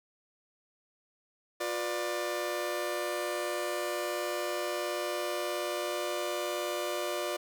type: chord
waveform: sawtooth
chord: B diminished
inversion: second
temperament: just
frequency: 355.6 / 493.9 / 592.7 Hz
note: F4 / B4 / D5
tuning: +31 / 0 / +16 cents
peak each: -32 / -36 / -30 dBFS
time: 1.6-7.37 s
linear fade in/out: 10 ms
effects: none